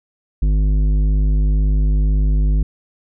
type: tone with tanh clipping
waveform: triangle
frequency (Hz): 51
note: G#1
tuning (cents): -31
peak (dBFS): -14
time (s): 0.42-2.63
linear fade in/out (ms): 5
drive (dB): 15
effects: none